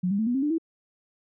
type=tone with pitch steps; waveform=sine; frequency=181.2 / 199.9 / 220.5 / 243.3 / 268.4 / 296.1 / 326.6 Hz; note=F#3 / G3 / A3 / B3 / C4 / D4 / E4; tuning=-36 / +34 / +4 / -26 / +44 / +14 / -16 cents; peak=-22 dBFS; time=0.03-0.583 s; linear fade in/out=10 ms; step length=79 ms; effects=none